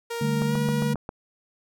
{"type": "tone with pitch glide", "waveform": "sawtooth", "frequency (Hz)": [467.2, 479.8], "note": ["A#4", "A#4"], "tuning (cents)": [4, 50], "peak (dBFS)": -25, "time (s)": [0.1, 0.94], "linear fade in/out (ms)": 10, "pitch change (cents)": 46, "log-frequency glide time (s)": [0.46, 0.55]}
{"type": "chord", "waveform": "sine", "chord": "D suspended fourth", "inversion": "none", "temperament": "just", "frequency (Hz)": [146.83, 195.78, 220.2], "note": ["D3", "G3", "A3"], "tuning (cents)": [0, -2, 2], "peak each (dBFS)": [-25, -31, -26], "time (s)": [0.21, 0.95], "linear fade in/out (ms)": 5}
{"type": "click train", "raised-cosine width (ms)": 1, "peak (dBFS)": -18, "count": 6, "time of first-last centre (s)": [0.42, 1.091], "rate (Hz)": 7.45}
{"effects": []}